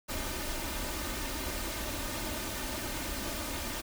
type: noise with comb filter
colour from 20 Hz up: pink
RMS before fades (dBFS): -36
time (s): 0.08-3.82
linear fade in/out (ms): 20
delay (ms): 3.3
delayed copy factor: +0.6
effects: none